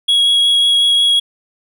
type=tone with vibrato; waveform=triangle; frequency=3322 Hz; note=G#7; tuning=in tune; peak=-8 dBFS; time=0.08-1.2 s; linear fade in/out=10 ms; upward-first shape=sine; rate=5.5 Hz; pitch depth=8 cents each way; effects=none